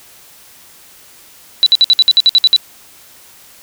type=tone bursts; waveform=sine; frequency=3949 Hz; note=B7; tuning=1 cent flat; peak=-4 dBFS; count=11; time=1.63-2.563 s; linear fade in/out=0 ms; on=33 ms; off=57 ms; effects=white hiss -42 dBFS RMS until 3.62 s